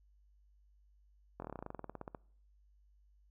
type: slowing click train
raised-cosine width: 1 ms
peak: -29 dBFS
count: 19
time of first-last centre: 1.4-2.148 s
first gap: 22 ms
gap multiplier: 1.07
effects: noise-tail reverb RT60 0.6 s tail -25 dB re dry + added 50 Hz sine -64 dBFS peak until 3.3 s